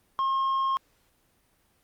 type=tone with tanh clipping; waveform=triangle; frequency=1073 Hz; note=C6; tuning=43 cents sharp; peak=-24 dBFS; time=0.19-0.77 s; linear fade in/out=0 ms; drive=8 dB; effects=pink hiss -67 dBFS RMS until 1.83 s + Opus 32 kbps